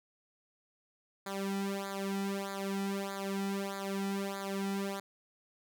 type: tone with flanger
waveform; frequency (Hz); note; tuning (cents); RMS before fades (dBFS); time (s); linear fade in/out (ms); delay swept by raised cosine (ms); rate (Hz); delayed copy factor
sawtooth; 196.6; G3; +5; -36; 1.26-5; 5; 0.35 to 1.85; 1.6; -0.95
effects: none